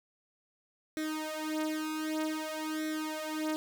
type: tone with flanger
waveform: sawtooth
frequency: 311.1 Hz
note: D#4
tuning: in tune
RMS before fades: -35 dBFS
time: 0.97-3.56 s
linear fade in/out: 0 ms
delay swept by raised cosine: 0.52 to 4.02 ms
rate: 0.53 Hz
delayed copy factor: +0.9
effects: 11-bit